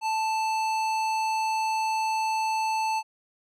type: tone with hard clipping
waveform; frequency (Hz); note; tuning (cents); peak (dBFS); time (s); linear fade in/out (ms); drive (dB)
sine; 880; A5; 0; -26; 0.01-3.03; 50; 15
effects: none